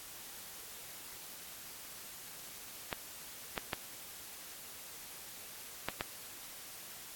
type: clicks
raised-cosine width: 0.3 ms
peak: -18 dBFS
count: 5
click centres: 2.928 / 3.578 / 3.732 / 5.886 / 6.009 s
effects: white hiss -49 dBFS RMS until 7.15 s + AAC 64 kbps